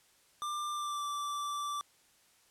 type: tone with pitch glide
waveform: square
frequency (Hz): 1190 to 1166.9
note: D6 to D6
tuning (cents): +22 to -11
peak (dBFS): -35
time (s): 0.42-1.81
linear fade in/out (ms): 0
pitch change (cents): -33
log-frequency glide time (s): 0.72-1.04
effects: white hiss -66 dBFS RMS until 2.5 s + low-pass 11000 Hz 12 dB/octave